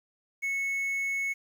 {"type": "tone with quantisation", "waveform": "triangle", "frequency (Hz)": 2200, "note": "C#7", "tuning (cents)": -14, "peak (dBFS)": -26, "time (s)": [0.42, 1.34], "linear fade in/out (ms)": 20, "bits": 9, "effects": []}